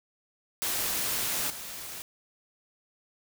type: noise with level steps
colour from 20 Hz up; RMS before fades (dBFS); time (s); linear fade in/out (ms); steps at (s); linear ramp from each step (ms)
white; -30 / -40; 0.62-2.02; 0; 1.5; 2
effects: none